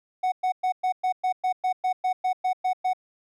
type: tone bursts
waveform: triangle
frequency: 741 Hz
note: F#5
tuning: 2 cents sharp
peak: -19 dBFS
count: 14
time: 0.23-2.934 s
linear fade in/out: 10 ms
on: 91 ms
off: 110 ms
effects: none